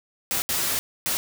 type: noise bursts at uneven times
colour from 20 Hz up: white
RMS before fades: -25 dBFS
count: 3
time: 0.31-0.42 / 0.49-0.79 / 1.06-1.17 s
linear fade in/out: 0 ms
effects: none